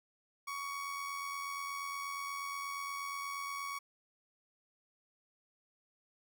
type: tone with amplitude modulation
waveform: 30% pulse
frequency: 1121 Hz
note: C#6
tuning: 19 cents sharp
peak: -34 dBFS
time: 0.47-3.79 s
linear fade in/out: 10 ms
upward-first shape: sine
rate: 88.4 Hz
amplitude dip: 40%
effects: none